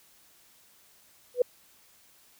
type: tone with exponential growth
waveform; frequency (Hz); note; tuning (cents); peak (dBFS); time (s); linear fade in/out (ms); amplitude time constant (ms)
sine; 493.9; B4; 0; -15; 1.34-1.42; 5; 17
effects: white hiss -60 dBFS RMS until 2.39 s

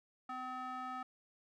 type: tone with band-pass filter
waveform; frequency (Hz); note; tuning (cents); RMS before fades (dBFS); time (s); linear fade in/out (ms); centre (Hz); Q
square; 255.5; C4; -41; -43; 0.29-1.03; 5; 1100; 4.5
effects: none

